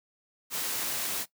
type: high-pass noise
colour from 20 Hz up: white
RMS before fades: -32 dBFS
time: 0.5-1.26 s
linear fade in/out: 50 ms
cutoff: 120 Hz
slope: 12 dB/octave
effects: noise-tail reverb RT60 0.1 s tail -18 dB re dry